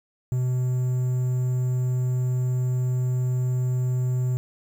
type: tone with quantisation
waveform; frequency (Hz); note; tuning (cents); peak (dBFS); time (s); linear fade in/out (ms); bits
triangle; 126.5; B2; +42; -19; 0.32-4.37; 0; 8
effects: none